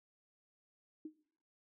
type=tone with exponential decay; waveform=sine; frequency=311.1 Hz; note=D#4; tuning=in tune; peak=-39 dBFS; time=1.05-1.15 s; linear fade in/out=5 ms; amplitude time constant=20 ms; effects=noise-tail reverb RT60 0.7 s tail -22 dB re dry